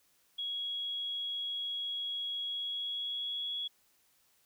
sine tone with pitch glide, 3322 to 3355 Hz, G#7 to G#7, 0 to +17 cents, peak -34 dBFS, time 0.38-3.68 s, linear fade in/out 10 ms, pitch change +17 cents, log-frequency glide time 2.44-3.57 s, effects white hiss -70 dBFS RMS until 4.45 s

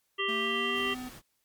harmonic tone, 393.5 Hz, G4, 7 cents sharp, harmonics 1 / 3 / 5 / 7 / 8, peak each -34 / -34 / -34 / -34 / -34 dBFS, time 0.18-0.95 s, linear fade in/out 20 ms
square tone with pitch glide, 224.9 to 252.4 Hz, A3 to B3, +38 to +38 cents, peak -38 dBFS, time 0.28-1.09 s, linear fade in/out 10 ms, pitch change +200 cents, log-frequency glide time 0.39-0.9 s
pink noise, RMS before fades -48 dBFS, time 0.73-1.22 s, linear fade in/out 50 ms
effects white hiss -75 dBFS RMS until 1.44 s + MP3 96 kbps

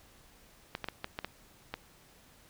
clicks, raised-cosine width 0.3 ms, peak -19 dBFS, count 7, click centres 0.751 / 0.843 / 0.886 / 1.044 / 1.189 / 1.246 / 1.74 s, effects pink hiss -60 dBFS RMS until 2.49 s

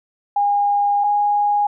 sine tone pair in turn, 814 / 823.5 Hz, G#5 / G#5, -35 / -15 cents, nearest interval unison, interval 20 cents, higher second, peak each -14 dBFS, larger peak neither, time 0.36-1.04 / 1.04-1.67 s, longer first, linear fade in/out 5 ms, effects none

